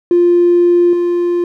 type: tone with level steps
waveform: triangle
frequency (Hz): 349.2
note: F4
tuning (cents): 0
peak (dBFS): -3 / -9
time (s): 0.11-1.44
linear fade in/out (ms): 2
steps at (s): 0.93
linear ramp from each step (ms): 2
effects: tanh soft clip ceiling -4 dBFS